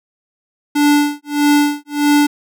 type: tone with tremolo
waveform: square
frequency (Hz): 292.1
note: D4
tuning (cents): -9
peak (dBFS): -9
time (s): 0.75-2.27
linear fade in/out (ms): 10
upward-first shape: sine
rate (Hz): 1.6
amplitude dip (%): 100
effects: none